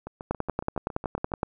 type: two click trains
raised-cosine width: 1 ms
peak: -12 / -22 dBFS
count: 13 / 10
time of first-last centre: 0.31-1.431 / 0.07-1.318 s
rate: 10.7 / 7.21 Hz
effects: none